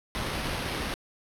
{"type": "noise with sample-and-hold", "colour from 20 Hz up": "pink", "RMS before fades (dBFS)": -32, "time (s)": [0.15, 0.94], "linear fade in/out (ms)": 0, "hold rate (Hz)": 7350, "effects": ["low-pass 12000 Hz 12 dB/octave"]}